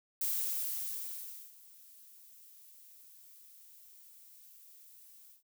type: noise with ADSR envelope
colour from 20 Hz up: violet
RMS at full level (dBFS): -33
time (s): 0.21-5.43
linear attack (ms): 5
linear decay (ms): 1300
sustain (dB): -24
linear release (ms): 130
effects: none